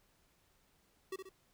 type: tone with echo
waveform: square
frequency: 380.9 Hz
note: G4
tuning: 50 cents flat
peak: -39 dBFS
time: 1.12-1.16 s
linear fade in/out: 5 ms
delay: 66 ms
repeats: 2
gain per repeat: -6 dB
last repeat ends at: 1.292 s
effects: pink hiss -72 dBFS RMS until 1.53 s